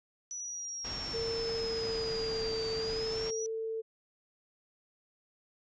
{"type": "exponential two-way sweep", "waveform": "sine", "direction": "down then up", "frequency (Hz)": [5920, 4600, 5920], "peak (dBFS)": -37, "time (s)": [0.31, 3.46], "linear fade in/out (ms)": 0, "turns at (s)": 2.71}
{"type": "noise", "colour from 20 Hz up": "pink", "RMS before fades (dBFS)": -42, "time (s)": [0.84, 3.31], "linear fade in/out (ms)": 10}
{"type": "tone with pitch glide", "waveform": "sine", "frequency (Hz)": [456.9, 446.2], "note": ["A#4", "A4"], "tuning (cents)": [-35, 24], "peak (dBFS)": -33, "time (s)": [1.13, 3.82], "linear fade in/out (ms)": 20, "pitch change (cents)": -41, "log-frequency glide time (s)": [1.44, 2.34]}
{"effects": ["resampled to 16000 Hz"]}